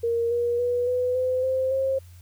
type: tone with pitch steps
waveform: sine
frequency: 466.2 / 476.8 / 487.7 / 498.8 / 510.2 / 521.8 / 533.7 Hz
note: A#4 / A#4 / B4 / B4 / C5 / C5 / C5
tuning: 0 / +39 / -22 / +17 / -44 / -5 / +34 cents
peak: -21 dBFS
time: 0.03-1.99 s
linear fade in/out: 10 ms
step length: 280 ms
effects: added 88 Hz sine -44 dBFS peak until 2.21 s + white hiss -58 dBFS RMS until 2.21 s